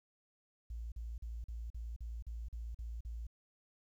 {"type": "tone bursts", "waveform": "sine", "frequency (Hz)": 57.1, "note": "A#1", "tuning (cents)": -35, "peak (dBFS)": -40, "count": 10, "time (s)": [0.7, 3.269], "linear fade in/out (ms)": 5, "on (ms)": 220, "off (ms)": 41, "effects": ["12-bit"]}